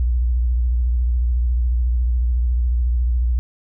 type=tone with vibrato; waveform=sine; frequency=60.3 Hz; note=B1; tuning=41 cents flat; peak=-15 dBFS; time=0-3.39 s; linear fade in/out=0 ms; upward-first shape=triangle; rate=14 Hz; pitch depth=110 cents each way; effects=none